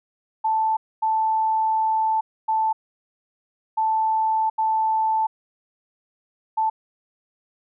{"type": "tone bursts at uneven times", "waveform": "sine", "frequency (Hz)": 880, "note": "A5", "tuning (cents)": 0, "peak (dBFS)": -18, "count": 6, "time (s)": [[0.44, 0.77], [1.02, 2.21], [2.48, 2.73], [3.77, 4.5], [4.58, 5.27], [6.57, 6.7]], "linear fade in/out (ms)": 10, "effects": []}